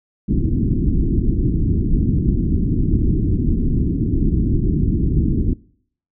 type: low-pass noise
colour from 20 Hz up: pink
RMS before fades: -17 dBFS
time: 0.28-5.54 s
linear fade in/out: 10 ms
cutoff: 340 Hz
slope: 48 dB/octave
effects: noise-tail reverb RT60 0.6 s tail -22 dB re dry